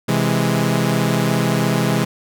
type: chord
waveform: sawtooth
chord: C augmented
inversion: none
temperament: equal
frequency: 130.81 / 164.81 / 207.7 Hz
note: C3 / E3 / G#3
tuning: 0 / 0 / 0 cents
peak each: -16 dBFS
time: 0.08-2.05 s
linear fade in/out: 10 ms
effects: none